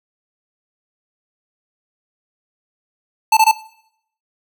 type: tone bursts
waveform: square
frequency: 880 Hz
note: A5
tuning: in tune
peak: -9 dBFS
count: 3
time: 3.32-3.514 s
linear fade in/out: 5 ms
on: 50 ms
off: 22 ms
effects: noise-tail reverb RT60 0.7 s tail -18 dB re dry